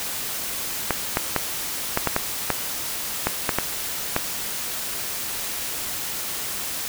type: clicks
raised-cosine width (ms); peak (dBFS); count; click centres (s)
0.5; -4; 11; 0.907 / 1.171 / 1.363 / 1.974 / 2.073 / 2.164 / 2.503 / 3.27 / 3.492 / 3.586 / 4.164
effects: white hiss -29 dBFS RMS until 6.88 s